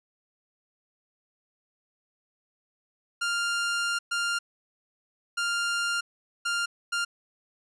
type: tone bursts at uneven times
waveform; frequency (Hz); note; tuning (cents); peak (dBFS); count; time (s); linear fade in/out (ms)
sawtooth; 1398; F6; +1; -22; 5; 3.21-3.99 / 4.11-4.39 / 5.37-6.01 / 6.45-6.66 / 6.92-7.05; 10
effects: resampled to 22050 Hz